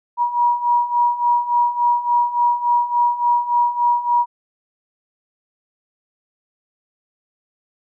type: beating tone pair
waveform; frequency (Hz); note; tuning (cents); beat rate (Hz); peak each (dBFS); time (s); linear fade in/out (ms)
sine; 958 / 961.5; A#5 / B5; +47 / -47; 3.5; -20 / -16; 0.17-4.26; 50
effects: none